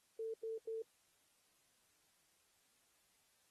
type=tone bursts; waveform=sine; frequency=447.3 Hz; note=A4; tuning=28 cents sharp; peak=-40 dBFS; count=3; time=0.19-0.822 s; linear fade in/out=5 ms; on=150 ms; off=91 ms; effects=white hiss -75 dBFS RMS until 3.5 s + AAC 32 kbps